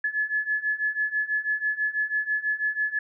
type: beating tone pair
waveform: sine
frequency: 1710 / 1716.1 Hz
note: A6 / A6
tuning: -50 / -44 cents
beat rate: 6.1 Hz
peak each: -28 / -26 dBFS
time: 0.04-2.99 s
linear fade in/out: 5 ms
effects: none